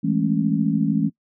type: chord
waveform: sine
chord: A major seventh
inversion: second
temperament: just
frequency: 165 / 206.2 / 220 / 275 Hz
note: E3 / G#3 / A3 / C#4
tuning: +2 / -12 / 0 / -14 cents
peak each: -23 dBFS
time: 0.03-1.1 s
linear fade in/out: 20 ms
effects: noise-tail reverb RT60 0.1 s tail -21 dB re dry